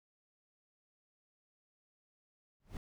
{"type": "noise with exponential growth", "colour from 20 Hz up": "brown", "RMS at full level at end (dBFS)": -40, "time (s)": [2.6, 2.77], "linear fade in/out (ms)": 1, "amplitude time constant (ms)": 35, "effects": []}